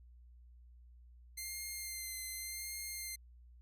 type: tone with vibrato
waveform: 5% pulse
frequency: 2093 Hz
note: C7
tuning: in tune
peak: -31 dBFS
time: 1.37-3.16 s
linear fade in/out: 10 ms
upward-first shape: sine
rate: 0.87 Hz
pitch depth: 25 cents each way
effects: added 60 Hz sine -56 dBFS peak until 3.61 s + resampled to 32000 Hz